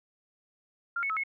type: tone with pitch steps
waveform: sine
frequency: 1392 / 2205 / 1294 / 2182 Hz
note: F6 / C#7 / E6 / C#7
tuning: -6 / -10 / -32 / -28 cents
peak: -28 dBFS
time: 0.96-1.236 s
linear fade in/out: 5 ms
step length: 69 ms
effects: none